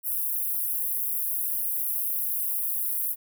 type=high-pass noise; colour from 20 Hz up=pink; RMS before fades=-28 dBFS; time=0.03-3.16 s; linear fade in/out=50 ms; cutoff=11000 Hz; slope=48 dB/octave; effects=none